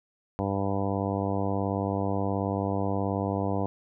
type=harmonic tone; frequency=98.6 Hz; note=G2; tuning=11 cents sharp; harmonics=1 / 2 / 3 / 4 / 5 / 6 / 7 / 8 / 9 / 10; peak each=-31 / -32 / -33 / -37 / -34 / -38 / -35 / -39 / -39 / -40 dBFS; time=0.39-3.66 s; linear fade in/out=0 ms; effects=none